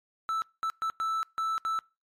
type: tone bursts at uneven times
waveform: triangle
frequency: 1318.5 Hz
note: E6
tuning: in tune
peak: -25 dBFS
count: 6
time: 0.29-0.42 / 0.63-0.7 / 0.82-0.9 / 1-1.23 / 1.38-1.58 / 1.65-1.79 s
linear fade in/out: 0 ms
effects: noise-tail reverb RT60 0.3 s tail -25 dB re dry + MP3 64 kbps